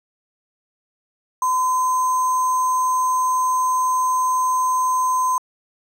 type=tone with sample-and-hold; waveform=sine; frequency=1016 Hz; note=B5; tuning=49 cents sharp; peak=-16 dBFS; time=1.42-5.38 s; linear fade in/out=2 ms; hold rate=7350 Hz; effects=low-pass 12000 Hz 12 dB/octave